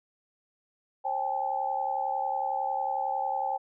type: tone cluster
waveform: sine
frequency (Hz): 537 / 788 / 859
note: C5 / G5 / A5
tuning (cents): +45 / +9 / -42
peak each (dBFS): -37 / -29 / -32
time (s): 1.04-3.58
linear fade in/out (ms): 20
effects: none